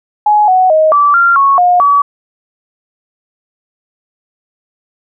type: tone with pitch steps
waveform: sine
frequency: 840 / 743 / 627 / 1159 / 1384 / 1105 / 715 / 1140 Hz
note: G#5 / F#5 / D#5 / D6 / F6 / C#6 / F5 / C#6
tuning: +19 / +7 / +13 / -23 / -16 / -6 / +41 / +48 cents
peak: -5 dBFS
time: 0.26-2.02 s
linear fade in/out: 5 ms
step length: 220 ms
effects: none